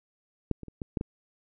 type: clicks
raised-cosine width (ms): 3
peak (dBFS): -13 / -27 / -30 / -21 / -15 / -18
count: 6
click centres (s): 0.513 / 0.633 / 0.683 / 0.818 / 0.972 / 1.011
effects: none